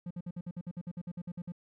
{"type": "tone bursts", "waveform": "triangle", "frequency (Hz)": 175, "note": "F3", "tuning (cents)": 4, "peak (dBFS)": -34, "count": 15, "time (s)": [0.06, 1.521], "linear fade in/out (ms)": 5, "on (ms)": 47, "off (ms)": 54, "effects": []}